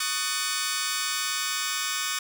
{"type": "chord", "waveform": "10% pulse", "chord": "D# half-diminished seventh", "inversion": "third", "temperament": "just", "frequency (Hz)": [1120.1, 1244.5, 1493.4, 1792.1], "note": ["C#6", "D#6", "F#6", "A6"], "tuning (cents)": [18, 0, 16, 31], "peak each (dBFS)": -24, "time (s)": [0, 2.19], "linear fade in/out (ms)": 5, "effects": ["9-bit"]}